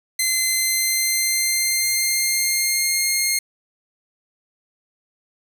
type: tone with pitch glide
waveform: 10% pulse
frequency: 2063 to 2132 Hz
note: C7 to C7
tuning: -25 to +32 cents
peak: -9 dBFS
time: 0.19-3.39 s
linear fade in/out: 5 ms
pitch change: +57 cents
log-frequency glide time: 0.47-3.09 s
effects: none